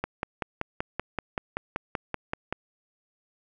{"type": "click train", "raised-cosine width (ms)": 0.5, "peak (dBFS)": -13, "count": 14, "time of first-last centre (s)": [0.04, 2.526], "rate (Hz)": 5.23, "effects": []}